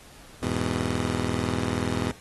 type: chord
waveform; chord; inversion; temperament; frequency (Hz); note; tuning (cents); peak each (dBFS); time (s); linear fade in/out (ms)
15% pulse; E major; none; just; 82.41 / 103.01 / 123.61; E2 / G#2 / B2; 0 / -14 / +2; -24; 0.42-2.12; 10
effects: pink hiss -50 dBFS RMS until 2.2 s + AAC 32 kbps